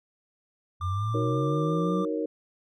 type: linear sweep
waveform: sine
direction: up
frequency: 85.4 to 190 Hz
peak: -26 dBFS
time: 0.8-2.06 s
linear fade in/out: 50 ms
type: tone with vibrato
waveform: triangle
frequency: 1187 Hz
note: D6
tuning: 18 cents sharp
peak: -31 dBFS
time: 0.81-2.05 s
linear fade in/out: 2 ms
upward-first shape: triangle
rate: 5.7 Hz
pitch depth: 14 cents each way
type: chord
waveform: sine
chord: D# minor seventh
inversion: none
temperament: equal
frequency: 311.1 / 370 / 466.2 / 554.4 Hz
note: D#4 / F#4 / A#4 / C#5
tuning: 0 / 0 / 0 / 0 cents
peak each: -30 / -36 / -30 / -35 dBFS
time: 1.14-2.26 s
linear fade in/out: 5 ms
effects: none